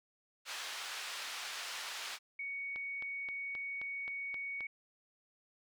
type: band-pass noise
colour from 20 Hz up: white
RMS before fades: -43 dBFS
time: 0.45-2.19 s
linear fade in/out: 50 ms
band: 890 to 4400 Hz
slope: 12 dB/octave
type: tone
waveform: sine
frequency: 2232 Hz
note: C#7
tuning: 11 cents sharp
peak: -38 dBFS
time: 2.39-4.67 s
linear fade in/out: 5 ms
type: click train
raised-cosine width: 0.3 ms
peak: -32 dBFS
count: 8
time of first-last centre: 2.76-4.607 s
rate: 3.79 Hz
effects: none